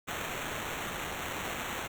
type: noise with sample-and-hold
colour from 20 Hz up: white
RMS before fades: -37 dBFS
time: 0.07-1.88 s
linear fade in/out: 20 ms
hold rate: 4900 Hz
effects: none